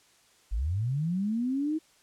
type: linear sweep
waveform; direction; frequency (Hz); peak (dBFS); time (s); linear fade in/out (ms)
sine; up; 43.67 to 321.1; -26; 0.51-1.79; 20
effects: white hiss -62 dBFS RMS until 2.02 s + low-pass 9000 Hz 12 dB/octave